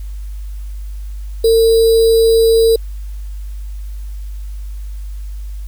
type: tone with sample-and-hold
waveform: sine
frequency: 453.5 Hz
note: A#4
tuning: 48 cents flat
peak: -7 dBFS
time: 1.44-2.76 s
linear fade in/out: 5 ms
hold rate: 4410 Hz
effects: added 50 Hz sine -23 dBFS peak until 5.67 s + white hiss -49 dBFS RMS until 5.67 s